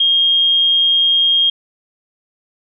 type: tone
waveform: sine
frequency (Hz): 3235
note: G#7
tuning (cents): -46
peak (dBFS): -10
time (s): 0-1.5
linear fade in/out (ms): 5
effects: none

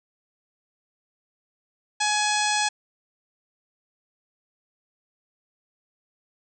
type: harmonic tone with a mistuned harmonic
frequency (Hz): 841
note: G#5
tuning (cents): +22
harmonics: 1 / 2 / 3 / 4 / 5 / 6 / 7 / 8 / 9 / 10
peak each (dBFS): -25 / -28 / -30 / -31 / -32 / -33 / -33 / -34 / -35 / -35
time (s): 2-2.69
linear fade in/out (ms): 10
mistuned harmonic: 9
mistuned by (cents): +36
effects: none

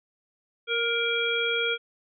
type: harmonic tone with a mistuned harmonic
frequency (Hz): 470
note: A#4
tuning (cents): +14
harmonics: 1 / 3 / 5 / 7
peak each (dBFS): -29 / -29 / -29 / -29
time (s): 0.67-1.78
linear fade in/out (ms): 50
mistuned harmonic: 1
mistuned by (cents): -16
effects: none

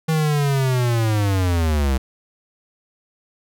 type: linear sweep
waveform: square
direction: down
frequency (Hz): 161.1 to 63.8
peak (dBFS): -17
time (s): 0.08-1.98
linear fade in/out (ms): 10
effects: none

